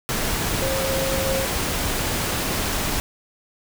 sine tone in noise, 535 Hz, C5, 38 cents sharp, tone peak -24 dBFS, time 0.62-1.45 s, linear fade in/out 0 ms, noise pink, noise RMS -24 dBFS, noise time 0.09-3 s, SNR -3 dB, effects none

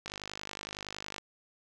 click train, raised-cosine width 0.2 ms, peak -21 dBFS, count 58, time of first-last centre 0.06-1.182 s, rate 50.8 Hz, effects none

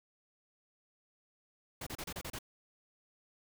pink noise bursts, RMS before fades -42 dBFS, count 7, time 1.81-2.388 s, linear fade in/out 5 ms, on 56 ms, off 31 ms, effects none

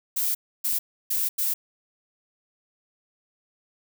violet noise bursts at uneven times, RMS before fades -25 dBFS, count 4, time 0.16-0.35 / 0.64-0.79 / 1.1-1.29 / 1.38-1.54 s, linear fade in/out 10 ms, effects none

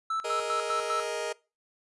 triangle tone with tremolo, 1318.5 Hz, E6, in tune, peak -25 dBFS, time 0.1-1.04 s, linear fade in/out 5 ms, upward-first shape square, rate 5 Hz, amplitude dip 80%
sawtooth chord, Ab suspended second, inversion none, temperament just, 415.3 / 467.2 / 623 Hz, Ab4 / Bb4 / Eb5, 0 / +4 / +2 cents, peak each -33 / -30 / -30 dBFS, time 0.24-1.33 s, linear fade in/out 10 ms
effects noise-tail reverb RT60 0.3 s tail -23 dB re dry + resampled to 24000 Hz

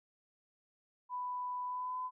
sine tone with pitch glide, 993 to 1010.9 Hz, B5 to B5, +9 to +40 cents, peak -36 dBFS, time 1.09-2.11 s, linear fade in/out 50 ms, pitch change +31 cents, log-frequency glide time 1.65-2 s, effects none

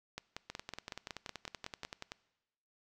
two click trains, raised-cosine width 0.2 ms, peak -23 / -24 dBFS, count 10 / 18, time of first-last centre 0.18-1.85 / 0.5-2.119 s, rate 5.39 / 10.5 Hz, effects noise-tail reverb RT60 1.0 s tail -21 dB re dry

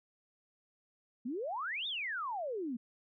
sine exponential two-way sweep, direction up then down, 222.5 to 3748 to 222.5 Hz, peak -35 dBFS, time 1.25-2.77 s, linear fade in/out 10 ms, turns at 1.87 s, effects none

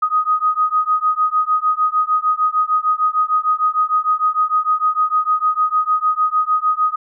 sine beating tone pair, 1247 / 1253.6 Hz, D#6 / D#6, +3 / +13 cents, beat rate 6.6 Hz, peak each -17 dBFS, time 0.02-6.96 s, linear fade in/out 10 ms, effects none

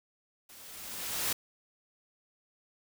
white noise with level ramp, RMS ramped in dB -53 to -30 dBFS, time 0.49-1.33 s, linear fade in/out 5 ms, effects none

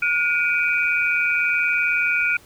sine tone cluster, 1439 / 2318 / 2478 Hz, F#6 / D7 / D#7, -49 / -23 / -8 cents, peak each -22 dBFS, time 0.02-2.37 s, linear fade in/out 5 ms, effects pink hiss -50 dBFS RMS until 2.45 s

